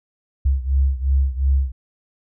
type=beating tone pair; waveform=sine; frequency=66.7 / 69.5 Hz; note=C2 / C#2; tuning=+34 / +5 cents; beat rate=2.8 Hz; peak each=-17 / -20 dBFS; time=0.45-1.72 s; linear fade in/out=10 ms; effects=none